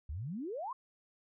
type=exponential sweep; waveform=sine; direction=up; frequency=65.1 to 1108.7 Hz; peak=-37 dBFS; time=0.09-0.73 s; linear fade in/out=5 ms; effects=none